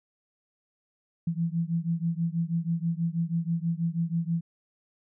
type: beating tone pair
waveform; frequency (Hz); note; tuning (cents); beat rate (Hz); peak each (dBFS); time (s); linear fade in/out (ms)
sine; 164.81 / 171.01; E3 / F3; 0 / -36; 6.2; -28 / -29; 1.27-4.41; 5
effects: none